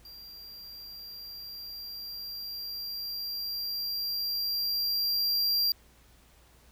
square tone with level ramp, 4749 Hz, D8, 18 cents sharp, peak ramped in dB -46 to -24 dBFS, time 0.05-5.72 s, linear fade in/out 2 ms, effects added 60 Hz sine -61 dBFS peak until 6.71 s + pink hiss -61 dBFS RMS until 6.71 s

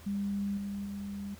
sine tone with level steps, 200.4 Hz, G3, 38 cents sharp, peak -30 / -34 / -36 dBFS, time 0.06-1.35 s, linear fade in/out 10 ms, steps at 0.57 / 0.85 s, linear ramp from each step 5 ms, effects added 81 Hz sine -51 dBFS peak until 1.39 s + pink hiss -55 dBFS RMS until 1.39 s

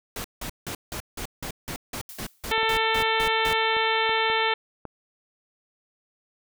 pink noise bursts, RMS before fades -33 dBFS, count 14, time 0.16-3.532 s, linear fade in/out 2 ms, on 83 ms, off 170 ms
blue noise with exponential decay, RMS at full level -39 dBFS, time 2.09-2.55 s, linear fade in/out 1 ms, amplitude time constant 100 ms
harmonic tone, 445.5 Hz, A4, 22 cents sharp, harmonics 1 / 2 / 3 / 4 / 5 / 6 / 7 / 8 / 9, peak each -28 / -26 / -30 / -29 / -29 / -33 / -32 / -32 / -38 dBFS, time 2.51-4.54 s, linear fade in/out 5 ms
clicks, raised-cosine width 1 ms, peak -22 dBFS, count 10, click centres 2.579 / 2.631 / 2.961 / 3.004 / 3.233 / 3.514 / 3.767 / 4.094 / 4.3 / 4.853 s
effects none

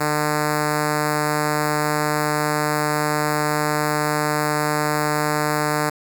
5% pulse tone with notch filter, 150.3 Hz, D3, 40 cents sharp, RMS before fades -21 dBFS, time 0-5.9 s, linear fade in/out 10 ms, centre 3300 Hz, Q 1.2, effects 8-bit

